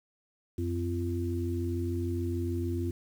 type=tone cluster; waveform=sine; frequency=89.9 / 256.8 / 343.5 Hz; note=F#2 / C4 / F4; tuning=-49 / -32 / -29 cents; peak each=-31 / -36 / -34 dBFS; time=0.58-2.91 s; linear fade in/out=5 ms; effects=9-bit